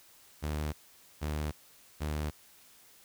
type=tone bursts; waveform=sawtooth; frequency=75.6 Hz; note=D#2; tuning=49 cents flat; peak=-28 dBFS; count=3; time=0.42-2.31 s; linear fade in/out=20 ms; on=310 ms; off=480 ms; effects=white hiss -59 dBFS RMS until 3.04 s